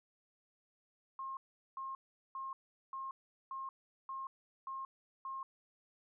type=tone bursts; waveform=sine; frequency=1070 Hz; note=C6; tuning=38 cents sharp; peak=-40 dBFS; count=8; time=1.19-5.43 s; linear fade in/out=2 ms; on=180 ms; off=400 ms; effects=none